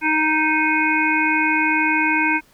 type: harmonic tone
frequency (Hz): 311.1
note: D#4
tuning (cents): 0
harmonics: 1 / 3 / 5 / 7 / 8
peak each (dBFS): -22 / -22 / -22 / -22 / -22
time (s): 0.01-2.41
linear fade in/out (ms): 50
effects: pink hiss -55 dBFS RMS until 2.53 s